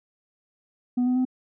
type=tone with pitch steps; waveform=sine; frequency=246.9 / 251.2 / 255.6 Hz; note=B3 / B3 / C4; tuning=0 / +30 / -40 cents; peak=-17 dBFS; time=0.97-1.252 s; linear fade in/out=10 ms; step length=94 ms; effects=tanh soft clip ceiling -19 dBFS